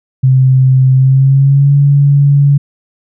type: tone with pitch glide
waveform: sine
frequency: 130.81 to 141.83 Hz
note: C3 to C#3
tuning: 0 to +40 cents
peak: -4 dBFS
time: 0.23-2.58 s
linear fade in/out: 10 ms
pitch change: +140 cents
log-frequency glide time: 0.94-1.74 s
effects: none